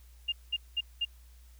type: tone bursts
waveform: sine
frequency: 2813 Hz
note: F7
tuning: 12 cents sharp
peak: -27 dBFS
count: 4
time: 0.28-1.052 s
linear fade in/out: 10 ms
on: 43 ms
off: 200 ms
effects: added 60 Hz sine -52 dBFS peak until 1.59 s + white hiss -65 dBFS RMS until 1.59 s